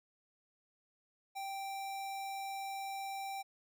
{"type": "tone", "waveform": "square", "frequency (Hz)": 783, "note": "G5", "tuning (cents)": -2, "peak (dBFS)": -40, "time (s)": [1.35, 3.43], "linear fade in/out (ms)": 20, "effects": []}